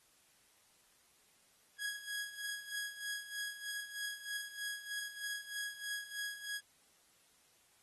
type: tone with tremolo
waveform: sawtooth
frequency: 1660 Hz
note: G#6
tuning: 1 cent flat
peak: -34 dBFS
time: 1.78-6.61 s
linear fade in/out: 50 ms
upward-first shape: sine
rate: 3.2 Hz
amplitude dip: 75%
effects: white hiss -69 dBFS RMS until 7.82 s + AAC 32 kbps